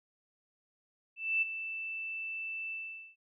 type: tone with ADSR envelope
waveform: sine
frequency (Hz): 2652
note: E7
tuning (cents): +10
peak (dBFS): -25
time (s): 1.16-3.16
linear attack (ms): 260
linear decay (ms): 16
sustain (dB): -11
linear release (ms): 440
effects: none